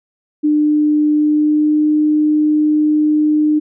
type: tone with pitch glide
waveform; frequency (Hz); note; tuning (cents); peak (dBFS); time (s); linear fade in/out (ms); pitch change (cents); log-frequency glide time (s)
sine; 300.3 to 303.3; D4 to D#4; +39 to -44; -10; 0.43-3.6; 20; +17; 1.13-1.86
effects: none